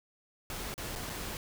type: noise with dropouts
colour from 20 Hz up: pink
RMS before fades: -39 dBFS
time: 0.5-1.37 s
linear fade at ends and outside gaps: 1 ms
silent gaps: 0.741-0.779 / 0.954-0.959 / 1.095-1.098 s
effects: none